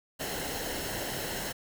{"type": "noise with comb filter", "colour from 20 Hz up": "pink", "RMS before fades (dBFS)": -35, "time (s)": [0.19, 1.53], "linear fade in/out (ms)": 20, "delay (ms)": 0.84, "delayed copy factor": -0.55, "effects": []}